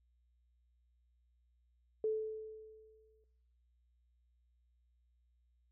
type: tone with exponential decay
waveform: sine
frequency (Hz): 435.9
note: A4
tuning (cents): -16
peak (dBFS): -30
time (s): 2.04-3.24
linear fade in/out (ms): 2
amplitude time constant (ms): 260
effects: noise-tail reverb RT60 0.9 s tail -20 dB re dry + added 60 Hz sine -70 dBFS peak until 5.71 s